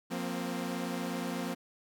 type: chord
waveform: sawtooth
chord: F suspended fourth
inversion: none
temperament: equal with one note detuned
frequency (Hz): 177.36 / 233.1 / 261.6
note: F3 / Bb3 / C4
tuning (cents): +27 / 0 / 0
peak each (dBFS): -34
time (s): 0.1-1.55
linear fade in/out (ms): 20
effects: none